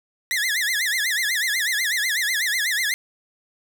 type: tone with vibrato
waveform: sawtooth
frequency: 1864.7 Hz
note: A#6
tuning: in tune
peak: -17 dBFS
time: 0.31-2.94 s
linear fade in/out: 0 ms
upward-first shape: sine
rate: 8.1 Hz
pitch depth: 210 cents each way
effects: none